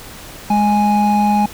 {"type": "tone pair together", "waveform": "triangle", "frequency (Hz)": [207.7, 830.6], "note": ["G#3", "G#5"], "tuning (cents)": [0, 0], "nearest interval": "2 octaves", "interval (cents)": 2400, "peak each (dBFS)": -12, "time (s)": [0.5, 1.46], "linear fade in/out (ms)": 5, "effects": ["pink hiss -35 dBFS RMS until 1.53 s"]}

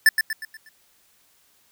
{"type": "tone with echo", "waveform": "square", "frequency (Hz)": 1760, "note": "A6", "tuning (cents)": 0, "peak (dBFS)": -11, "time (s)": [0.06, 0.09], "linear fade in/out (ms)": 2, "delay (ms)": 120, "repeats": 5, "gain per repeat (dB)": -7, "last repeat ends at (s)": 0.69, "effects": ["white hiss -61 dBFS RMS until 1.71 s"]}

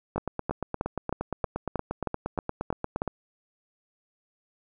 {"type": "two click trains", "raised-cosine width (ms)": 1, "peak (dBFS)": [-15, -13], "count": [26, 10], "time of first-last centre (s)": [[0.16, 3.077], [0.18, 3.019]], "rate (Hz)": [8.57, 3.17], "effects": []}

